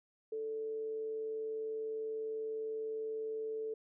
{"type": "tone with amplitude modulation", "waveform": "sine", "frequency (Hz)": 440, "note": "A4", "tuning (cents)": 0, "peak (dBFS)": -35, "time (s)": [0.32, 3.74], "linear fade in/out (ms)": 5, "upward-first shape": "sine", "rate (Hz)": 137, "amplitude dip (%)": 25, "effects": []}